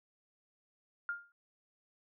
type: tone with exponential decay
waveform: sine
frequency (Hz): 1407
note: F6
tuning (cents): +12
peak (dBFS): -31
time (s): 1.09-1.32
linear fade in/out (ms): 1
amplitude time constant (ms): 49
effects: none